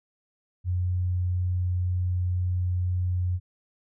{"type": "tone", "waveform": "sine", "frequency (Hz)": 90.2, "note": "F#2", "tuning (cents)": -44, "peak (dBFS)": -23, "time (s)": [0.64, 3.4], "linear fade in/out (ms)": 50, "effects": []}